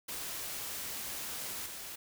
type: noise with level steps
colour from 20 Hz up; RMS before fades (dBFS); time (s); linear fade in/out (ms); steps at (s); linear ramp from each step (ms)
white; -40 / -44; 0.08-1.96; 10; 1.66; 2
effects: none